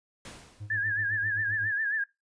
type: noise with exponential decay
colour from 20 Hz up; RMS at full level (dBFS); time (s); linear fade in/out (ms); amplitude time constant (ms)
pink; -42; 0.25-0.99; 2; 160
type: tone with tremolo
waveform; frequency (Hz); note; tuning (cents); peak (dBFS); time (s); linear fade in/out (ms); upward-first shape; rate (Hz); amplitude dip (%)
triangle; 103.8; G#2; 0; -34; 0.6-1.72; 10; sine; 7.9; 80
type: tone with vibrato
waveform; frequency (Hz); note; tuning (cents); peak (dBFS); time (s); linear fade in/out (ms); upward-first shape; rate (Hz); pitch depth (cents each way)
sine; 1700; G#6; +40; -26; 0.7-2.04; 5; sine; 7.4; 89
effects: noise-tail reverb RT60 0.2 s tail -20 dB re dry + resampled to 22050 Hz